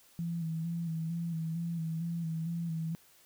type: tone with vibrato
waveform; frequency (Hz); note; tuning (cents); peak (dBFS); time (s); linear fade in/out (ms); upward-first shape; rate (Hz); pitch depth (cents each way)
sine; 165.4; E3; +6; -32; 0.19-2.95; 0; square; 2.2; 37
effects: white hiss -62 dBFS RMS until 3.25 s